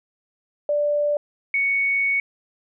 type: tone pair in turn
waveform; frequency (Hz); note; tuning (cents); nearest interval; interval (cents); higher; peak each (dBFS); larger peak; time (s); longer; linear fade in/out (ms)
sine; 587.3 / 2224; D5 / C#7; 0 / +5; octave + major seventh; 2305; second; -18; neither; 0.69-1.17 / 1.54-2.2; second; 2
effects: none